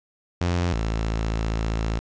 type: tone pair in turn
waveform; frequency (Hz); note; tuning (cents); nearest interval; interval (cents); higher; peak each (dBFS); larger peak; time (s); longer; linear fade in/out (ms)
sawtooth; 87.6 / 55.09; F2 / A1; +6 / +3; minor sixth; 803; first; -17 / -19; first; 0.41-0.73 / 0.73-1.99; second; 0
effects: resampled to 16000 Hz + 8-bit